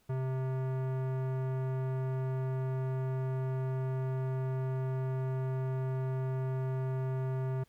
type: tone with tanh clipping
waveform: sine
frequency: 130.81 Hz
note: C3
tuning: in tune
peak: -33 dBFS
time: 0.09-7.64 s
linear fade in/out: 10 ms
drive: 18 dB
effects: pink hiss -70 dBFS RMS until 7.68 s